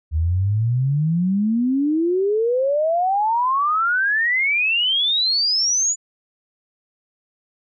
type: exponential sweep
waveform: sine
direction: up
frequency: 75.3 to 7040 Hz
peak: -16 dBFS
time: 0.11-5.96 s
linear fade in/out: 50 ms
effects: none